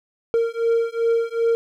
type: beating tone pair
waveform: triangle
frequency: 460 / 462.6 Hz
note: A#4 / A#4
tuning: -23 / -13 cents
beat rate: 2.6 Hz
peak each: -19 dBFS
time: 0.34-1.55 s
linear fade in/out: 0 ms
effects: none